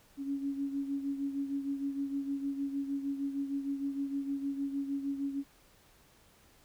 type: beating tone pair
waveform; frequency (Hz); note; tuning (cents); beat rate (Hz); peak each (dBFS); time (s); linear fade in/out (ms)
sine; 277.2 / 283.7; C#4 / C#4; 0 / +40; 6.5; -33 / -40; 0.17-5.44; 50
effects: pink hiss -63 dBFS RMS until 6.64 s